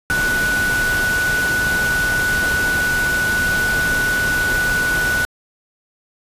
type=tone in noise; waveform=sine; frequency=1480 Hz; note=F#6; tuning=in tune; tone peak=-16 dBFS; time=0.1-5.25 s; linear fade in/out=0 ms; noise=pink; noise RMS=-24 dBFS; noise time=0.1-5.25 s; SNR=+5 dB; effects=resampled to 32000 Hz